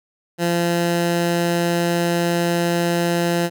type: tone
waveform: 15% pulse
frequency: 171.8 Hz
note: F3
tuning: 28 cents flat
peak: -11 dBFS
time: 0.38-3.5 s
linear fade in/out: 50 ms
effects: none